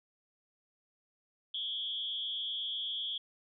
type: tone with amplitude modulation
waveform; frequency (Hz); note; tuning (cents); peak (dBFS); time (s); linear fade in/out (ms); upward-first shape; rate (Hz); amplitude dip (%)
sine; 3322; G#7; 0; -30; 1.54-3.18; 5; sine; 228; 95
effects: none